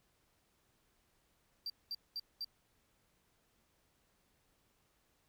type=tone bursts; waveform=triangle; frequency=4699 Hz; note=D8; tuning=in tune; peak=-37 dBFS; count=4; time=1.66-2.446 s; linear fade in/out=2 ms; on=39 ms; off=210 ms; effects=pink hiss -75 dBFS RMS until 5.28 s